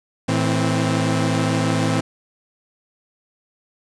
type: tone cluster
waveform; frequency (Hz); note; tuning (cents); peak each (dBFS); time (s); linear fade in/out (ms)
sawtooth; 110.7 / 162.7 / 261.1; A2 / E3 / C4; +11 / -22 / -3; -18; 0.28-2.01; 10
effects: resampled to 22050 Hz + 8-bit